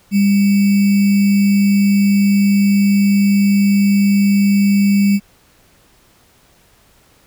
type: tone with sample-and-hold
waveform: sine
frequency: 200 Hz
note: G3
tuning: 35 cents sharp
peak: -9 dBFS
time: 0.11-5.2 s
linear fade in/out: 50 ms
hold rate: 2450 Hz
effects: pink hiss -52 dBFS RMS until 7.26 s